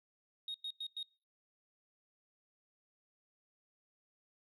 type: tone bursts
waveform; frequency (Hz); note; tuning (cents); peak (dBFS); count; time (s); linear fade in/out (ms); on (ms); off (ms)
sine; 3737; A#7; +4; -37; 4; 0.48-1.029; 2; 63; 99
effects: noise-tail reverb RT60 0.4 s tail -26 dB re dry + tanh soft clip ceiling -36 dBFS